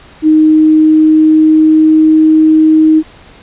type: tone with pitch glide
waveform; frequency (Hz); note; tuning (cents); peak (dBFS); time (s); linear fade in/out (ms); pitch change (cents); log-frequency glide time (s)
sine; 311.1 to 313.8; D#4 to D#4; 0 to +15; -3; 0.22-3.03; 50; +15; 0.37-2.23
effects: pink hiss -38 dBFS RMS until 3.42 s + resampled to 8000 Hz